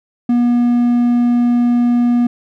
triangle tone, 240.9 Hz, B3, 43 cents flat, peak -8 dBFS, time 0.29-2.27 s, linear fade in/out 5 ms, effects none

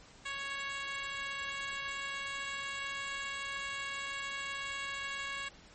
10% pulse tone with high-pass filter, 554.4 Hz, C#5, in tune, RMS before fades -39 dBFS, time 0.25-5.49 s, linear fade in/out 10 ms, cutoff 1300 Hz, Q 1, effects pink hiss -57 dBFS RMS until 5.74 s + MP3 32 kbps

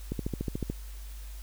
click train, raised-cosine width 3 ms, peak -18 dBFS, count 9, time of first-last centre 0.12-0.7 s, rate 13.8 Hz, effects added 50 Hz sine -39 dBFS peak until 1.42 s + white hiss -53 dBFS RMS until 1.42 s

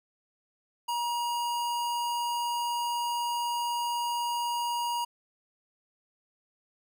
square tone, 952 Hz, A#5, 36 cents sharp, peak -29 dBFS, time 0.88-5.05 s, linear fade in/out 10 ms, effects none

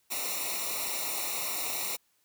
white noise with comb filter, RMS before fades -33 dBFS, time 0.1-1.97 s, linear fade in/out 20 ms, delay 0.62 ms, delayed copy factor -1, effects white hiss -71 dBFS RMS until 2.24 s

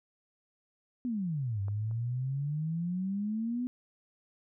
sine exponential two-way sweep, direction down then up, 255.8 to 97.6 to 252.4 Hz, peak -30 dBFS, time 1.05-3.67 s, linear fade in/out 0 ms, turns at 1.61 s
clicks, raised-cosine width 1 ms, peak -34 / -42 dBFS, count 2, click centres 1.683 / 1.912 s
effects none

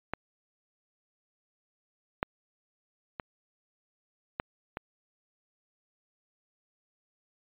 clicks, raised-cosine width 0.5 ms, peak -16 / -11 / -20 / -15 / -20 dBFS, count 5, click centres 0.136 / 2.229 / 3.198 / 4.399 / 4.771 s, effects resampled to 8000 Hz

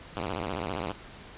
5% pulse tone with vibrato, 89.1 Hz, F2, 35 cents sharp, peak -20 dBFS, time 0.16-0.92 s, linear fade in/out 5 ms, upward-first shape sine, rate 15 Hz, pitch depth 270 cents each way, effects pink hiss -47 dBFS RMS until 1.37 s + resampled to 8000 Hz

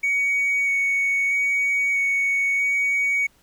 triangle tone with vibrato, 2237 Hz, C#7, 15 cents sharp, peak -16 dBFS, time 0.03-3.27 s, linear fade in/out 10 ms, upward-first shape square, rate 0.78 Hz, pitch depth 8 cents each way, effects tanh soft clip ceiling -14 dBFS + pink hiss -59 dBFS RMS until 3.42 s

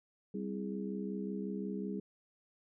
harmonic tone with a mistuned harmonic, 65.5 Hz, C2, 2 cents sharp, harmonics 3 / 4 / 5 / 6, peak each -38 / -44 / -45 / -43 dBFS, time 0.34-2 s, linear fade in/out 5 ms, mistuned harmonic 6, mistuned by +92 cents, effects none

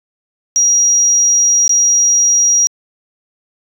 sine tone with dropouts, 5730 Hz, F8, 44 cents sharp, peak -7 dBFS, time 0.56-2.67 s, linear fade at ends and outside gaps 0 ms, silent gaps 1.678-1.694 s, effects tanh soft clip ceiling -3 dBFS

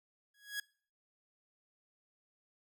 sawtooth tone with exponential growth, 1663 Hz, G#6, 2 cents sharp, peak -30 dBFS, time 0.34-0.6 s, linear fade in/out 5 ms, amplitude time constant 56 ms, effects noise-tail reverb RT60 0.5 s tail -24 dB re dry

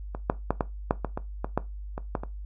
clicks, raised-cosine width 1 ms, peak -20 / -7 / -9 / -10 / -7 / -14 / -16 / -15 / -9 / -19 / -12 / -20 dBFS, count 12, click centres 0.149 / 0.299 / 0.506 / 0.608 / 0.909 / 1.047 / 1.175 / 1.445 / 1.576 / 1.979 / 2.152 / 2.235 s, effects noise-tail reverb RT60 0.2 s tail -17 dB re dry + added 50 Hz sine -35 dBFS peak until 2.45 s

